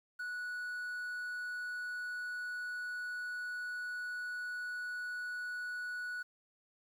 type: tone with quantisation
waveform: triangle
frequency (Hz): 1471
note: F#6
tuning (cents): -11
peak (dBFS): -36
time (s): 0.19-6.23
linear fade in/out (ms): 10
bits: 11
effects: none